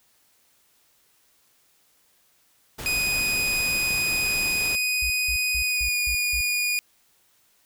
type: noise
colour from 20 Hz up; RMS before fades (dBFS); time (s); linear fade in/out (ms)
pink; -35; 2.78-4.76; 10
type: tone with pitch glide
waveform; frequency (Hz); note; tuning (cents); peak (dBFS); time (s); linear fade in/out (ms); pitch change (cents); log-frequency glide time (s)
sawtooth; 2489 to 2450; D#7 to D#7; 0 to -27; -19; 2.86-6.79; 0; -27; 5.61-5.97
type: tone bursts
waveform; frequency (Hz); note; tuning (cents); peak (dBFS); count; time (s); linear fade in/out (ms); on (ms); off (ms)
sine; 61.74; B1; 0; -29; 6; 5.02-6.412; 5; 82; 180
effects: white hiss -63 dBFS RMS until 7.65 s